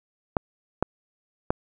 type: clicks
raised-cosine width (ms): 1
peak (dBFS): -7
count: 3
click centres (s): 0.368 / 0.826 / 1.505
effects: none